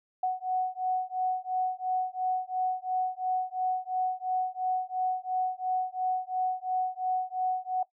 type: beating tone pair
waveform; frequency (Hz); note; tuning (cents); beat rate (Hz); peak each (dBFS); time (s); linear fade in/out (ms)
sine; 740 / 742.9; F#5 / F#5; 0 / +7; 2.9; -30; 0.23-7.83; 5
effects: noise-tail reverb RT60 0.1 s tail -17 dB re dry